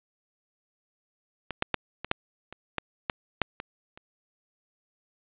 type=clicks; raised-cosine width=0.3 ms; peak=-15 / -7 / -7 / -17 / -6 / -24 / -11 / -9 / -6 / -18 / -30 dBFS; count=11; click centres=1.507 / 1.624 / 1.743 / 2.046 / 2.114 / 2.526 / 2.783 / 3.098 / 3.417 / 3.601 / 3.975 s; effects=resampled to 8000 Hz + 8-bit